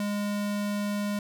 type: tone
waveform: square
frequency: 205.3 Hz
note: G#3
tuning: 20 cents flat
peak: -28 dBFS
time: 0-1.19 s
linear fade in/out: 2 ms
effects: none